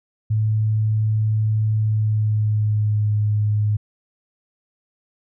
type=tone with pitch glide; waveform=sine; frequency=108.4 to 105.37 Hz; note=A2 to G#2; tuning=-25 to +26 cents; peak=-16 dBFS; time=0.3-3.77 s; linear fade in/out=10 ms; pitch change=-49 cents; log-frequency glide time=1.76-3.11 s; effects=none